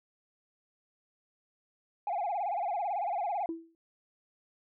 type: tone with vibrato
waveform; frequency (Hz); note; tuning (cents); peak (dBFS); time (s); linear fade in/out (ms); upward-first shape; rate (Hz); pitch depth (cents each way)
sine; 756; F#5; +37; -28; 2.07-3.46; 2; sine; 18; 190
type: tone with exponential decay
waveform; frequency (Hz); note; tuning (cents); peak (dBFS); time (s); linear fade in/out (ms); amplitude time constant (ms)
sine; 329.6; E4; 0; -29; 3.49-3.75; 1; 55
effects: tanh soft clip ceiling -27 dBFS